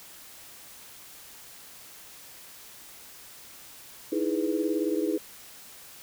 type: chord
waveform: sine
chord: E major seventh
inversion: third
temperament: equal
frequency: 311.1 / 329.6 / 415.3 / 493.9 Hz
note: D#4 / E4 / G#4 / B4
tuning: 0 / 0 / 0 / 0 cents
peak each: -29 / -30 / -30 / -33 dBFS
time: 4.12-5.18 s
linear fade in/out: 5 ms
effects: white hiss -48 dBFS RMS until 6.02 s